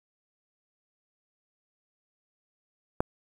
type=click; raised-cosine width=1 ms; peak=-10 dBFS; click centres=3.005 s; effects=7-bit